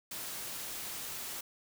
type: noise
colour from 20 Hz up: white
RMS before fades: -41 dBFS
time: 0.11-1.41 s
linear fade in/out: 5 ms
effects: none